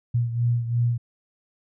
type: beating tone pair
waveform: sine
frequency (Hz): 118.5 / 121.4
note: A#2 / B2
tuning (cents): +29 / -29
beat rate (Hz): 2.9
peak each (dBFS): -21 / -27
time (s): 0.14-0.98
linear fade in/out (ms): 10
effects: none